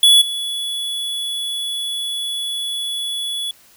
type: tone with level steps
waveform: square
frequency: 3408 Hz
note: G#7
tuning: 44 cents sharp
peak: -8 / -22 dBFS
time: 0.03-3.51 s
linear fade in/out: 2 ms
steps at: 0.21 s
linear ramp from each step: 10 ms
effects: white hiss -50 dBFS RMS until 3.76 s